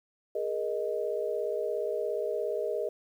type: chord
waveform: sine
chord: Ab suspended second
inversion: none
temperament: equal with one note detuned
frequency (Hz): 415.3 / 472.4 / 622.3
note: Ab4 / Bb4 / Eb5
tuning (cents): 0 / +23 / 0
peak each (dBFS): -33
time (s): 0.35-2.89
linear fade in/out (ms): 5
effects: 10-bit